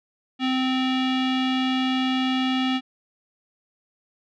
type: tone with low-pass filter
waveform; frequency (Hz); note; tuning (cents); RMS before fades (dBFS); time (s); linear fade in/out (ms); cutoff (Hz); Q
square; 259.4; C4; -15; -23; 0.39-2.81; 50; 3200; 3.8
effects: none